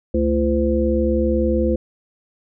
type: tone cluster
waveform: sine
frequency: 69.1 / 220.5 / 340.9 / 511 Hz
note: C#2 / A3 / F4 / C5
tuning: -5 / +4 / -42 / -41 cents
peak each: -21 dBFS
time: 0.14-1.76 s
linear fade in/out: 5 ms
effects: none